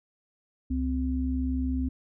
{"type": "tone pair together", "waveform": "sine", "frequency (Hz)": [68.36, 258.1], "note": ["C#2", "C4"], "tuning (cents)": [-24, -23], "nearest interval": "octave + major seventh", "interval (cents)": 2301, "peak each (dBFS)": -28, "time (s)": [0.7, 1.89], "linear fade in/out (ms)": 10, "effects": []}